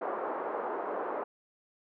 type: band-pass noise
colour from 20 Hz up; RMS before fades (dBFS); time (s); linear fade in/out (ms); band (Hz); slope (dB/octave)
pink; -35; 0.01-1.24; 10; 380 to 1200; 24
effects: none